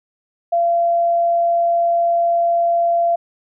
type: tone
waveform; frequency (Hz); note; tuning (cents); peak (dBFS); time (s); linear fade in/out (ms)
sine; 684; F5; -36; -13; 0.52-3.16; 10
effects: none